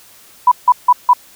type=tone bursts; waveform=sine; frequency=987.8 Hz; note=B5; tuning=in tune; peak=-4 dBFS; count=4; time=0.47-1.134 s; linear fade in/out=5 ms; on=46 ms; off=160 ms; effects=white hiss -44 dBFS RMS until 1.35 s